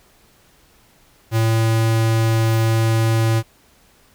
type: tone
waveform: square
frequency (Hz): 112.6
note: A2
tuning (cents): +40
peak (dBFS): -15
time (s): 1.31-3.43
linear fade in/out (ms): 50
effects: pink hiss -54 dBFS RMS until 4.14 s